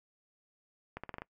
accelerating click train, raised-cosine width 0.5 ms, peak -25 dBFS, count 6, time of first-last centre 0.97-1.22 s, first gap 66 ms, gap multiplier 0.86, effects noise-tail reverb RT60 0.1 s tail -22 dB re dry

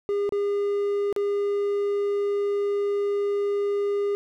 triangle tone with dropouts, 405.6 Hz, G#4, 41 cents flat, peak -20 dBFS, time 0.09-4.15 s, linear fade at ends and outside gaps 0 ms, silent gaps 0.292-0.323 / 1.127-1.163 s, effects none

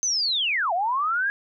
sine linear two-way sweep, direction down then up, 6300 to 659.3 to 1668 Hz, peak -21 dBFS, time 0.03-1.3 s, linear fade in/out 0 ms, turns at 0.73 s, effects none

